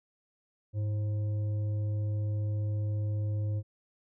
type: tone with frequency modulation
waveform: sine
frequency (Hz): 103.3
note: G#2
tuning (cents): -9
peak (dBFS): -28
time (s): 0.73-3.63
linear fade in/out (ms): 50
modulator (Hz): 428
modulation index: 0.23
effects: none